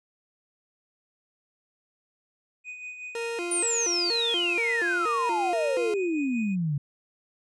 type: tone with tremolo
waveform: triangle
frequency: 2489 Hz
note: D#7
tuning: in tune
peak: -33 dBFS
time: 2.64-6.56 s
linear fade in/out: 50 ms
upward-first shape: sine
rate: 5.4 Hz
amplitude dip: 50%
type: tone with vibrato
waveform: 40% pulse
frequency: 402.1 Hz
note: G4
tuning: 44 cents sharp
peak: -29 dBFS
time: 3.15-5.94 s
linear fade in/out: 2 ms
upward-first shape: square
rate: 2.1 Hz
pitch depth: 250 cents each way
type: exponential sweep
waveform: sine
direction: down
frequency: 9500 to 137.9 Hz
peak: -24 dBFS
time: 3.51-6.78 s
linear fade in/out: 5 ms
effects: resampled to 24000 Hz